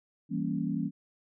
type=chord; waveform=sine; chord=E diminished seventh; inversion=none; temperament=equal; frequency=164.81 / 196 / 233.1 / 277.2 Hz; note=E3 / G3 / Bb3 / Db4; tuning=0 / 0 / 0 / 0 cents; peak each=-34 dBFS; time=0.29-0.91 s; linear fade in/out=50 ms; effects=none